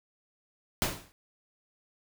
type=noise with exponential decay; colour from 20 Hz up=pink; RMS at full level=-25 dBFS; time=0.82-1.12 s; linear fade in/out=0 ms; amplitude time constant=64 ms; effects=none